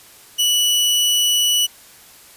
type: tone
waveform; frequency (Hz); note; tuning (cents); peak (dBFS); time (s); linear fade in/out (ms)
sawtooth; 2951; F#7; -5; -11; 0.38-1.67; 20
effects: white hiss -45 dBFS RMS until 2.36 s + resampled to 32000 Hz